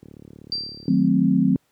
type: click train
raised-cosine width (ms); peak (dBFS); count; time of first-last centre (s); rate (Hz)
3; -28; 34; 0.03-0.939; 36.3
type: tone with exponential decay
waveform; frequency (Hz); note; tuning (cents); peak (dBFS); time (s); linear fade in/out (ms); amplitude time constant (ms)
sine; 4699; D8; 0; -21; 0.52-1.08; 1; 120
type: chord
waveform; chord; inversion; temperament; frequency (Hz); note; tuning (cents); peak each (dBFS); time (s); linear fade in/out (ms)
sine; D# diminished seventh; none; equal; 155.56 / 185 / 220 / 261.6; D#3 / F#3 / A3 / C4; 0 / 0 / 0 / 0; -24 / -19 / -22 / -19; 0.88-1.56; 2
effects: pink hiss -66 dBFS RMS until 1.71 s + high-pass 100 Hz 12 dB/octave